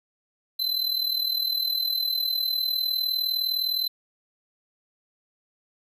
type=tone with amplitude modulation; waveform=square; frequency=4053 Hz; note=B7; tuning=44 cents sharp; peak=-21 dBFS; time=0.59-3.88 s; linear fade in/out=10 ms; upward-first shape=sine; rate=39.7 Hz; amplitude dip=70%; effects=none